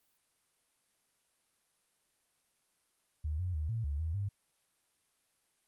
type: tone with pitch steps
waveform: sine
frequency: 76.2 / 90.5 / 76.7 / 113.6 / 71.7 / 80.6 / 100.4 Hz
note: D#2 / F#2 / D#2 / A#2 / D2 / E2 / G2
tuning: -36 / -38 / -24 / -44 / -41 / -38 / +42 cents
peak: -32 dBFS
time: 3.24-4.29 s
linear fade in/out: 10 ms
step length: 150 ms
effects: white hiss -75 dBFS RMS until 5.67 s + Opus 32 kbps